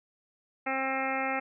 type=harmonic tone with a mistuned harmonic; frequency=266.1 Hz; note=C4; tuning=29 cents sharp; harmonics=1 / 2 / 3 / 4 / 5 / 6 / 7 / 8 / 9 / 10; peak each=-37 / -36 / -33 / -45 / -36 / -43 / -38 / -36 / -40 / -42 dBFS; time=0.66-1.4 s; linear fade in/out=10 ms; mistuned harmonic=10; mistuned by=-23 cents; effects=none